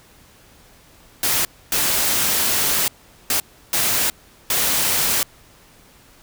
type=noise bursts at uneven times; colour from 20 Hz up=white; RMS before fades=-19 dBFS; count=5; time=1.23-1.45 / 1.72-2.88 / 3.3-3.4 / 3.73-4.1 / 4.5-5.23 s; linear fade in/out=2 ms; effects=pink hiss -50 dBFS RMS until 6.22 s